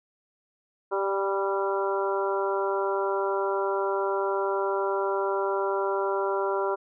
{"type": "harmonic tone with a mistuned harmonic", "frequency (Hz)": 196, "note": "G3", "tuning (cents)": 0, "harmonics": [2, 3, 4, 5, 6, 7], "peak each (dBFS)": [-27, -31, -35, -31, -38, -34], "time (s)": [0.91, 6.76], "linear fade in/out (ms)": 20, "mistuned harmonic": 4, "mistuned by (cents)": 16, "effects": []}